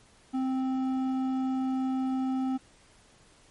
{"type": "tone with hard clipping", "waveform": "sine", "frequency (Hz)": 261.6, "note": "C4", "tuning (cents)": 0, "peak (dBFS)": -28, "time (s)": [0.33, 2.58], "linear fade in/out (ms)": 20, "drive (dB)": 8, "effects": ["pink hiss -59 dBFS RMS until 3.5 s", "MP3 48 kbps"]}